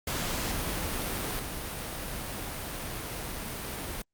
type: noise with level steps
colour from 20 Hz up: pink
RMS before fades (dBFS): -32 / -36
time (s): 0.07-4.02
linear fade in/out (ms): 5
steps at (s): 1.39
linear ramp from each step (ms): 2
effects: Opus 48 kbps